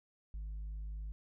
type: tone with tanh clipping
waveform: triangle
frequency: 51.91 Hz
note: G#1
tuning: in tune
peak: -40 dBFS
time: 0.34-1.12 s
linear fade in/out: 0 ms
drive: 7 dB
effects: none